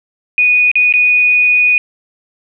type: tone with dropouts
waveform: sine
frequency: 2473 Hz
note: D#7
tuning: 11 cents flat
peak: -7 dBFS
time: 0.38-1.78 s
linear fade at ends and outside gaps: 1 ms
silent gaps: 0.715-0.755 / 0.925-0.938 s
effects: none